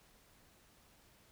silence, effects pink hiss -66 dBFS RMS until 1.31 s

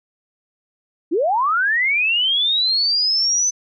sine linear sweep, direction up, 285 to 6120 Hz, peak -15 dBFS, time 1.11-3.51 s, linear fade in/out 20 ms, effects none

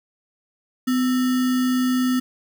sine tone with sample-and-hold, 253.2 Hz, B3, 43 cents sharp, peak -17 dBFS, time 0.87-2.2 s, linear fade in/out 10 ms, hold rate 1575 Hz, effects none

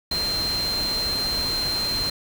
sine tone in noise, 4149 Hz, C8, 15 cents flat, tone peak -23 dBFS, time 0.11-2.1 s, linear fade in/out 5 ms, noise pink, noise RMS -31 dBFS, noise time 0.11-2.1 s, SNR +5 dB, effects none

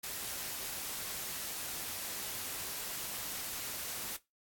white noise, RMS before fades -40 dBFS, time 0.03-4.17 s, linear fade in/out 10 ms, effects noise-tail reverb RT60 0.2 s tail -19 dB re dry + AAC 64 kbps

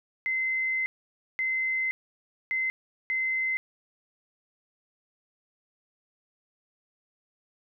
sine tone bursts at uneven times, 2061 Hz, C7, 27 cents flat, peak -25 dBFS, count 4, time 0.26-0.86 / 1.39-1.91 / 2.51-2.7 / 3.1-3.57 s, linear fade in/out 0 ms, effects none

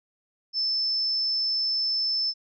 sine tone, 5274 Hz, E8, in tune, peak -23 dBFS, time 0.53-2.34 s, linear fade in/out 50 ms, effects none

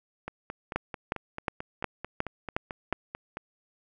two click trains, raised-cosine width 0.5 ms, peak -20 / -12 dBFS, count 15 / 7, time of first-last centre 0.28-3.371 / 0.76-2.926 s, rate 4.53 / 2.77 Hz, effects none

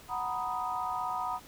sine chord, B major seventh, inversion second, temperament equal, 740 / 932.3 / 987.8 / 1244.5 Hz, F#5 / A#5 / B5 / D#6, 0 / 0 / 0 / 0 cents, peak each -36 / -38 / -36 / -36 dBFS, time 0.08-1.4 s, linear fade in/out 50 ms, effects pink hiss -53 dBFS RMS until 1.47 s

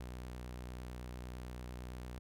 sawtooth tone with vibrato, 61.74 Hz, B1, in tune, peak -40 dBFS, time 0-2.19 s, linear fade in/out 5 ms, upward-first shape sine, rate 8.9 Hz, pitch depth 25 cents each way, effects none

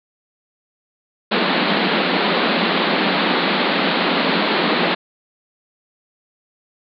pink band-pass noise, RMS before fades -18 dBFS, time 1.31-4.95 s, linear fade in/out 10 ms, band 170 to 4400 Hz, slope 96 dB/octave, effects none

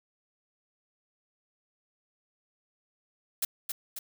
blue noise with echo, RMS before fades -28 dBFS, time 3.42-3.45 s, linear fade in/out 5 ms, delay 270 ms, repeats 2, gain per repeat -5 dB, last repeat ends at 3.99 s, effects none

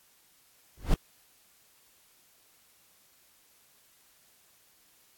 brown noise with exponential growth, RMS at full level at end -18 dBFS, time 0.77-0.94 s, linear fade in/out 2 ms, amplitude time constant 36 ms, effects white hiss -63 dBFS RMS until 5.17 s + AAC 64 kbps

